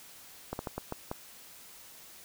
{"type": "slowing click train", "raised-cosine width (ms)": 1, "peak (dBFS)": -20, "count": 6, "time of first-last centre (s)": [0.53, 1.114], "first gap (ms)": 61, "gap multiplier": 1.33, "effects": ["white hiss -52 dBFS RMS until 2.24 s"]}